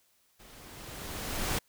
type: noise with level ramp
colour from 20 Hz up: pink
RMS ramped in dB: -54 to -30 dBFS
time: 0.39-1.59 s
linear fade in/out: 10 ms
effects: white hiss -69 dBFS RMS until 1.68 s